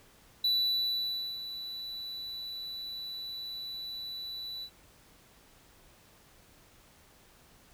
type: tone with ADSR envelope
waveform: triangle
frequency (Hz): 3961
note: B7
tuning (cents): +4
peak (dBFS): -23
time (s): 0.44-4.7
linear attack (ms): 5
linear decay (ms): 930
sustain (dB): -13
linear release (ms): 70
effects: pink hiss -60 dBFS RMS until 7.73 s